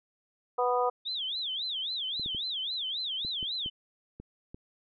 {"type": "harmonic tone", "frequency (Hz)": 246.9, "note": "B3", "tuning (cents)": 0, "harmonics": [2, 3, 4, 5], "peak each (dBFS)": [-28, -30, -31, -32], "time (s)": [0.58, 0.9], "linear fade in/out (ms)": 10}
{"type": "tone with vibrato", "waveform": "sine", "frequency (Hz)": 3520, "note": "A7", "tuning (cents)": 0, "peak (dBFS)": -31, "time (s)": [1.05, 3.7], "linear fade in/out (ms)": 20, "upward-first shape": "sine", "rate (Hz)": 3.7, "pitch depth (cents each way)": 260}
{"type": "clicks", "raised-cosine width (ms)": 3, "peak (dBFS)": -30, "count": 8, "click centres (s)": [2.197, 2.261, 2.348, 3.249, 3.428, 3.661, 4.2, 4.545]}
{"effects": []}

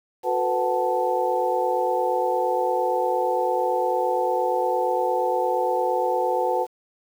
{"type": "tone cluster", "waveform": "sine", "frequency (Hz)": [364.9, 453.3, 502, 743, 878], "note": ["F#4", "A#4", "B4", "F#5", "A5"], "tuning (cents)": [-24, -48, 28, 7, -4], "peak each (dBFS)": [-28, -32, -24, -27, -25], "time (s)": [0.23, 6.67], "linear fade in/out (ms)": 50, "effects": ["8-bit"]}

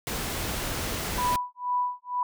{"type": "noise", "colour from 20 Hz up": "pink", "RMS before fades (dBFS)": -31, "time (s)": [0.07, 1.36], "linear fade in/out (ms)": 0}
{"type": "tone with tremolo", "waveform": "sine", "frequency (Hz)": 987.8, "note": "B5", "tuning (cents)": 0, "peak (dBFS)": -22, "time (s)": [1.18, 2.23], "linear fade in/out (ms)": 2, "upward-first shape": "sine", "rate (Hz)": 2.1, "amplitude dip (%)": 100}
{"effects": []}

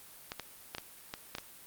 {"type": "clicks", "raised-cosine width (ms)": 0.2, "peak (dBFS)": -20, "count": 7, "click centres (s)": [0.319, 0.397, 0.749, 0.783, 1.139, 1.351, 1.384], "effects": ["white hiss -53 dBFS RMS until 1.66 s", "Opus 32 kbps"]}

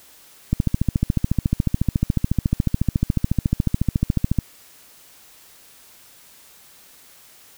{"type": "click train", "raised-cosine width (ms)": 5, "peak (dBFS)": -5, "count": 55, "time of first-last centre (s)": [0.53, 4.387], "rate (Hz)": 14, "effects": ["white hiss -49 dBFS RMS until 7.57 s"]}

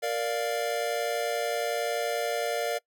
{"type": "chord", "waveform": "square", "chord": "Bb major", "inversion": "none", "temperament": "equal", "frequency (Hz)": [466.2, 587.3, 698.5], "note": ["Bb4", "D5", "F5"], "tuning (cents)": [0, 0, 0], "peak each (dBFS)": [-32, -32, -33], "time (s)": [0.02, 2.79], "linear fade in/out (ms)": 20, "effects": ["noise-tail reverb RT60 0.1 s tail -23 dB re dry"]}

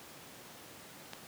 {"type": "click", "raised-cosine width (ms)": 0.2, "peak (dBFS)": -24, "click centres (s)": 1.134, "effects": ["pink hiss -51 dBFS RMS until 1.27 s", "high-pass 150 Hz 12 dB/octave"]}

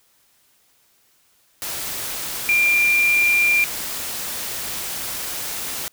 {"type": "tone in noise", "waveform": "sine", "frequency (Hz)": 2386, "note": "D7", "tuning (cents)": 27, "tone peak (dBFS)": -14, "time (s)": [2.49, 3.64], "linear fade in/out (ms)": 0, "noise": "white", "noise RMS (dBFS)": -28, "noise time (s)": [1.62, 5.88], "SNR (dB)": 11, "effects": ["white hiss -60 dBFS RMS until 5.92 s"]}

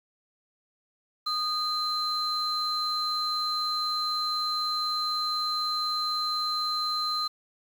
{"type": "tone pair together", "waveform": "sine", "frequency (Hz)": [1234, 4090], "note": ["D#6", "C8"], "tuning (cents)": [-15, -40], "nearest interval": "octave + major sixth", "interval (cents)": 2075, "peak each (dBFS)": [-29, -27], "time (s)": [1.26, 7.28], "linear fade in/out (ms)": 10, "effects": ["tanh soft clip ceiling -20 dBFS", "8-bit"]}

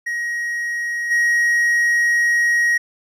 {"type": "tone with level steps", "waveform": "triangle", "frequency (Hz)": 1890, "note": "A#6", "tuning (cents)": 23, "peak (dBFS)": [-19, -12], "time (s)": [0.06, 2.78], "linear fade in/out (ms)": 10, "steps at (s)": 1.1, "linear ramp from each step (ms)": 20, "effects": []}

